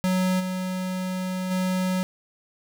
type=tone with level steps; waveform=square; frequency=185 Hz; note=F#3; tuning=in tune; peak=-21 / -27 / -23 dBFS; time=0.04-2.03 s; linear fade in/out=0 ms; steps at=0.39 / 1.5 s; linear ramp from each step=20 ms; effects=none